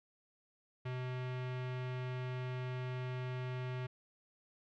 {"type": "tone with low-pass filter", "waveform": "square", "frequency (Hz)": 126.9, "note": "B2", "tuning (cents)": 47, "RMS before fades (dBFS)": -40, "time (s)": [0.85, 3.87], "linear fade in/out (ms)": 10, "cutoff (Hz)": 2700, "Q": 1.4, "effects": []}